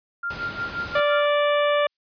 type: tone with tremolo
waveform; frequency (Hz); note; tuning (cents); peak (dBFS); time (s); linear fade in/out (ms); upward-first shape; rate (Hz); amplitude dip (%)
sine; 1395; F6; -2; -24; 0.23-1.26; 5; sine; 5.7; 85
type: noise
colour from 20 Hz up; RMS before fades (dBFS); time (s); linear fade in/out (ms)
pink; -35; 0.3-1; 5
type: noise with exponential decay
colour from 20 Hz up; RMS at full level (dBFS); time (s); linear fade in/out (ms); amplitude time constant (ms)
violet; -31; 0.82-1.97; 2; 250
type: harmonic tone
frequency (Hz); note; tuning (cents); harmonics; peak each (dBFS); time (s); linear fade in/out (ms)
585; D5; -7; 1 / 2 / 3 / 4 / 5 / 6; -19 / -25 / -29 / -31 / -33 / -35; 0.95-1.87; 5
effects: high-pass 60 Hz 12 dB/octave + resampled to 11025 Hz